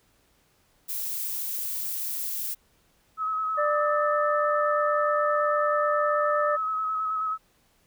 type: noise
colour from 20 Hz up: violet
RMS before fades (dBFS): -31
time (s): 0.88-2.55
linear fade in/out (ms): 20
type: tone with vibrato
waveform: sine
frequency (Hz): 1283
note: E6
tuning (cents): -47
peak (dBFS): -25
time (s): 3.17-7.38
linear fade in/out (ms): 50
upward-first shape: square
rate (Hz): 9.4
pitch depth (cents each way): 18
type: harmonic tone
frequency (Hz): 593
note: D5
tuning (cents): +17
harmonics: 1 / 2 / 3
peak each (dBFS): -24 / -32 / -32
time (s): 3.57-6.57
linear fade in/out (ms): 20
effects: pink hiss -65 dBFS RMS until 7.86 s